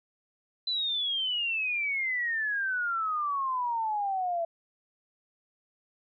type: exponential sweep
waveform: sine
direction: down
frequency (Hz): 4046 to 663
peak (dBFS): -27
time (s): 0.67-4.45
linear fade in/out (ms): 5
effects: none